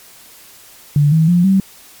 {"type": "tone with pitch steps", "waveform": "sine", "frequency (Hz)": [145.9, 160.03, 175.52, 192.52], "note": ["D3", "D#3", "F3", "G3"], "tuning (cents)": [-11, 49, 9, -31], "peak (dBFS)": -8, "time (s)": [0.96, 1.6], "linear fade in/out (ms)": 2, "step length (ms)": 160, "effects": ["white hiss -42 dBFS RMS until 2 s", "MP3 96 kbps"]}